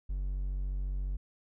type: tone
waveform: triangle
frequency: 47.19 Hz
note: F#1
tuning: 35 cents sharp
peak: -29 dBFS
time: 0.09-1.17 s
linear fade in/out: 10 ms
effects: none